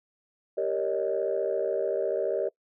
sine chord, Eb dominant seventh, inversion first, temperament equal with one note detuned, 392 / 466.2 / 561.8 / 622.3 Hz, G4 / Bb4 / Db5 / Eb5, 0 / 0 / +23 / 0 cents, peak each -30 dBFS, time 0.57-2.49 s, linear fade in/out 10 ms, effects noise-tail reverb RT60 0.1 s tail -23 dB re dry + tanh soft clip ceiling -17 dBFS

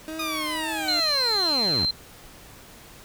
30% pulse tone with vibrato, 313.1 Hz, D#4, 11 cents sharp, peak -29 dBFS, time 0.08-1 s, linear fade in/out 0 ms, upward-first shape triangle, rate 2 Hz, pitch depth 50 cents each way
15% pulse linear sweep, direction down, 1248 to 53.6 Hz, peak -21 dBFS, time 0.19-1.86 s, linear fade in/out 5 ms
sine tone, 4128 Hz, C8, 24 cents flat, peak -21 dBFS, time 0.88-1.91 s, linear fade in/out 5 ms
effects pink hiss -47 dBFS RMS until 3.04 s

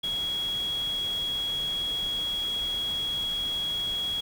sine tone in noise, 3322 Hz, G#7, in tune, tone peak -27 dBFS, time 0.03-4.21 s, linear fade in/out 10 ms, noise pink, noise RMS -42 dBFS, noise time 0.03-4.21 s, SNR +12 dB, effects none

